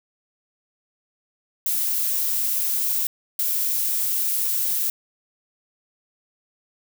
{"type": "noise bursts at uneven times", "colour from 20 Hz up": "violet", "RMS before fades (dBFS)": -23, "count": 2, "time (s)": [[1.66, 3.07], [3.39, 4.9]], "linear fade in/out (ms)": 2, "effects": []}